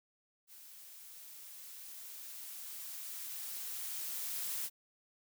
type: noise with level ramp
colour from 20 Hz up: blue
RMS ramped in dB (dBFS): -55 to -38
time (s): 0.47-4.7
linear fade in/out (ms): 50
effects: none